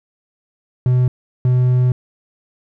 triangle tone bursts at uneven times, 125.7 Hz, B2, 31 cents sharp, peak -9 dBFS, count 2, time 0.86-1.08 / 1.45-1.92 s, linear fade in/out 2 ms, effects none

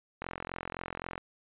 click train, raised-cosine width 0.5 ms, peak -21 dBFS, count 43, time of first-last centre 0.22-1.179 s, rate 43.8 Hz, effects resampled to 8000 Hz

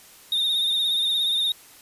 triangle tone with vibrato, 3679 Hz, A#7, 24 cents flat, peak -19 dBFS, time 0.32-1.52 s, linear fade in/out 2 ms, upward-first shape sine, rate 17 Hz, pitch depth 50 cents each way, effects white hiss -49 dBFS RMS until 1.81 s + resampled to 32000 Hz

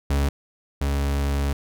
40% pulse tone pair in turn, 70.2 / 70.2 Hz, C#2 / C#2, +22 / +22 cents, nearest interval unison, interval 0 cents, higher neither, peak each -18 / -20 dBFS, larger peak first, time 0.1-0.29 / 0.81-1.53 s, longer second, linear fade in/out 5 ms, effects none

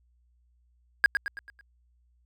triangle tone with echo, 1629 Hz, G#6, 34 cents flat, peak -13 dBFS, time 1.04-1.06 s, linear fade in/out 0 ms, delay 110 ms, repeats 5, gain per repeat -7 dB, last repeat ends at 1.61 s, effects added 60 Hz sine -63 dBFS peak until 2.25 s

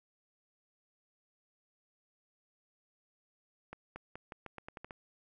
accelerating click train, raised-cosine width 0.5 ms, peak -29 dBFS, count 10, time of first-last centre 3.73-4.908 s, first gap 230 ms, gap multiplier 0.85, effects none

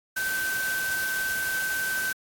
sine tone in noise, 1541 Hz, G6, 30 cents flat, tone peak -26 dBFS, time 0.16-2.13 s, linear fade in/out 10 ms, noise white, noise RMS -34 dBFS, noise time 0.16-2.13 s, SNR +5 dB, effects AAC 64 kbps

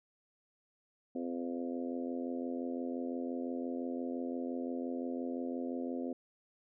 harmonic tone with a mistuned harmonic, 85.8 Hz, F2, 30 cents flat, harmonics 3 / 4 / 5 / 6 / 7 / 8, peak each -37 / -43 / -46 / -44 / -49 / -51 dBFS, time 1.15-6.13 s, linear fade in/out 5 ms, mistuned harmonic 8, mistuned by +22 cents, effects none

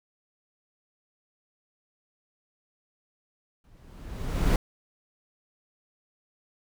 brown noise with exponential growth, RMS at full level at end -19 dBFS, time 3.64-4.56 s, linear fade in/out 2 ms, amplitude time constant 200 ms, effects none

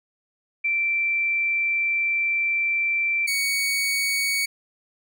sine / sawtooth tone pair in turn, 2344 / 2236 Hz, D7 / C#7, -4 / +14 cents, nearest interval minor second, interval 82 cents, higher first, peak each -20 / -18 dBFS, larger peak second, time 0.64-3.27 / 3.27-4.46 s, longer first, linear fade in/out 10 ms, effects none

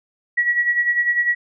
sine tone with tremolo, 1925 Hz, B6, 45 cents flat, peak -13 dBFS, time 0.37-1.35 s, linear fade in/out 10 ms, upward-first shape sine, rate 10 Hz, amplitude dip 65%, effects none

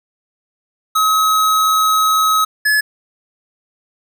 square tone pair in turn, 1277 / 1709.5 Hz, D#6 / G#6, +45 / +50 cents, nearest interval perfect fourth, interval 505 cents, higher second, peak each -12 dBFS, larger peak neither, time 0.95-2.45 / 2.65-2.81 s, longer first, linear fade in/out 10 ms, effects none

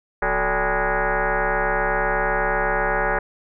sine tone with frequency modulation, 440 Hz, A4, in tune, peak -18 dBFS, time 0.22-3.19 s, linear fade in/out 5 ms, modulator 203 Hz, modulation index 6.8, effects none

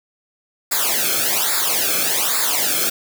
white noise with flanger, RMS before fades -19 dBFS, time 0.71-2.9 s, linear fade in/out 10 ms, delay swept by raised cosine 0.33 to 1.07 ms, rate 1.2 Hz, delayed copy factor -1, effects none

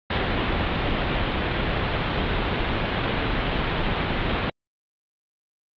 pink low-pass noise, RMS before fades -24 dBFS, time 0.1-4.5 s, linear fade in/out 5 ms, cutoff 3700 Hz, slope 48 dB/octave, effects Opus 48 kbps

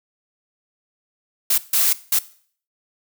blue noise bursts at uneven times, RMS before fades -17 dBFS, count 3, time 1.5-1.58 / 1.73-1.93 / 2.12-2.19 s, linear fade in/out 5 ms, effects noise-tail reverb RT60 0.5 s tail -18 dB re dry

